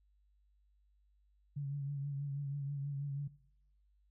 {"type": "tone with vibrato", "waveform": "sine", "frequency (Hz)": 141, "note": "C#3", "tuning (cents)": 30, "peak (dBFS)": -36, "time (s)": [1.56, 3.28], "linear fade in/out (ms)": 10, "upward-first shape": "triangle", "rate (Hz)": 6.2, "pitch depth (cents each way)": 46, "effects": ["noise-tail reverb RT60 0.8 s tail -20 dB re dry", "added 50 Hz sine -68 dBFS peak until 4.1 s"]}